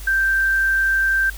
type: tone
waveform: sine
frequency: 1568 Hz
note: G6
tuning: in tune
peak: -15 dBFS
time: 0.07-1.3 s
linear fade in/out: 5 ms
effects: added 50 Hz sine -31 dBFS peak until 1.37 s + white hiss -40 dBFS RMS until 1.37 s